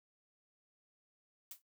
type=noise with exponential decay; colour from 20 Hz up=blue; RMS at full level=-43 dBFS; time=1.51-1.62 s; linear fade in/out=2 ms; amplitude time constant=22 ms; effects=noise-tail reverb RT60 0.1 s tail -19 dB re dry